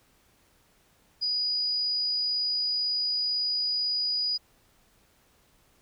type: tone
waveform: sine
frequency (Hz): 4921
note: D#8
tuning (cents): -20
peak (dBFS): -25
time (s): 1.21-4.38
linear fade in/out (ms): 20
effects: pink hiss -64 dBFS RMS until 5.81 s